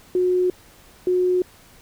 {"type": "tone pair in turn", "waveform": "sine", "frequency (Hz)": [363.5, 363.5], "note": ["F#4", "F#4"], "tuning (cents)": [-31, -31], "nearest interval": "unison", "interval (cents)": 0, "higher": "neither", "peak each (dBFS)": -16, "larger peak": "neither", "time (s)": [[0.15, 0.5], [1.07, 1.42]], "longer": "neither", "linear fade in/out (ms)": 2, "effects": ["pink hiss -50 dBFS RMS until 1.81 s"]}